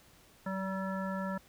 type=harmonic tone with a mistuned harmonic; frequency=191.8 Hz; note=G3; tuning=37 cents flat; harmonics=1 / 3 / 5 / 7 / 9; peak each=-35 / -40 / -42 / -43 / -45 dBFS; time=0.46-1.38 s; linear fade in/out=5 ms; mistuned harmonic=1; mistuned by=-16 cents; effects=pink hiss -61 dBFS RMS until 1.48 s